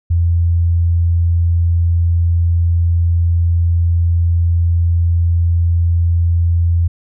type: tone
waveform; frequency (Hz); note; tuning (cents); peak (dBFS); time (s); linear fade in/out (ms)
sine; 85; F2; -46; -10; 0.1-6.88; 10
effects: none